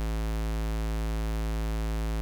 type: tone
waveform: square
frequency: 54.5 Hz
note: A1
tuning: 16 cents flat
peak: -28 dBFS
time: 0-2.21 s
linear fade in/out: 0 ms
effects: none